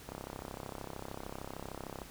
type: click train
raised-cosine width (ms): 1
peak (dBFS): -27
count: 65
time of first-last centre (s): 0.09-2.018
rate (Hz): 33.2
effects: pink hiss -52 dBFS RMS until 2.1 s